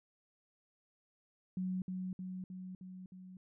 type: tone with echo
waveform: sine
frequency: 185 Hz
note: F#3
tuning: in tune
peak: -34 dBFS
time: 1.57-1.82 s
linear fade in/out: 2 ms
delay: 310 ms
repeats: 5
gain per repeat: -3 dB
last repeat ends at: 3.37 s
effects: none